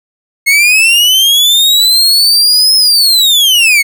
40% pulse linear two-way sweep, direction up then down, 2157 to 5190 to 2157 Hz, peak -4 dBFS, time 0.46-3.83 s, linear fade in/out 20 ms, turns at 2.76 s, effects none

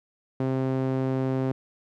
sawtooth tone with band-pass filter, 131.7 Hz, C3, 12 cents sharp, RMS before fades -26 dBFS, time 0.4-1.52 s, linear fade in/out 2 ms, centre 330 Hz, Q 0.87, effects none

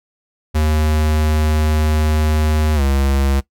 square tone with pitch glide, 77 to 68.6 Hz, D#2 to C#2, -17 to -17 cents, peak -14 dBFS, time 0.54-3.41 s, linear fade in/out 20 ms, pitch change -200 cents, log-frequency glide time 2.75-2.82 s, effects noise-tail reverb RT60 0.1 s tail -19 dB re dry

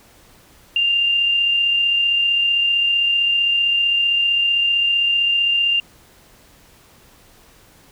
sine tone with amplitude modulation, 2794 Hz, F7, in tune, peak -13 dBFS, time 0.76-5.8 s, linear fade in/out 2 ms, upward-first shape sine, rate 35.5 Hz, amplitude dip 30%, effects pink hiss -50 dBFS RMS until 7.91 s

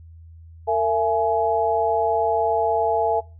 sine tone cluster, 454.3 / 671 / 841 Hz, A#4 / E5 / G#5, -45 / +31 / +22 cents, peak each -22 dBFS, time 0.67-3.21 s, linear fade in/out 20 ms, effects noise-tail reverb RT60 0.3 s tail -20 dB re dry + added 82 Hz sine -41 dBFS peak until 3.39 s

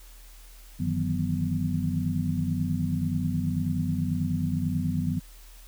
sine tone cluster, 94.6 / 154.4 / 163.7 / 185.6 / 247.5 Hz, F#2 / D#3 / E3 / F#3 / B3, +39 / -13 / -12 / +6 / +4 cents, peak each -31 dBFS, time 0.79-5.2 s, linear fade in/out 20 ms, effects added 40 Hz sine -46 dBFS peak until 5.67 s + white hiss -54 dBFS RMS until 5.67 s

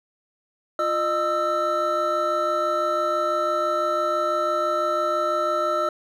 triangle tone cluster, 347.9 / 611 / 1264 / 1330 Hz, F4 / D#5 / D#6 / E6, -7 / -32 / +27 / +15 cents, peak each -29 / -22 / -30 / -22 dBFS, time 0.79-5.89 s, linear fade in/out 2 ms, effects none

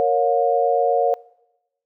sine chord, Bb minor, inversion none, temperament equal with one note detuned, 466.2 / 554.4 / 715.6 Hz, Bb4 / Db5 / F5, 0 / 0 / +42 cents, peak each -20 dBFS, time 0-1.14 s, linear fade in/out 0 ms, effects noise-tail reverb RT60 0.9 s tail -23 dB re dry

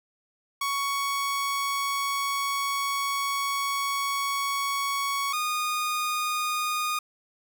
sawtooth tone pair in turn, 1115 / 1229.3 Hz, C#6 / D#6, +10 / -21 cents, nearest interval major second, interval 169 cents, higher second, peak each -22 dBFS, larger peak neither, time 0.61-5.33 / 5.33-6.99 s, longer first, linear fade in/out 5 ms, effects none

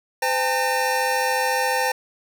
square tone cluster, 512 / 805 / 899 / 1824 Hz, C5 / G5 / A5 / A#6, -38 / +46 / +37 / -38 cents, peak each -26 dBFS, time 0.22-1.92 s, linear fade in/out 5 ms, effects none

